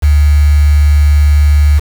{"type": "tone with quantisation", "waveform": "sine", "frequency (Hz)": 73.42, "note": "D2", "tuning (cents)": 0, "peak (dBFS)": -4, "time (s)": [0.02, 1.8], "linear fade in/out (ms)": 20, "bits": 4, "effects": []}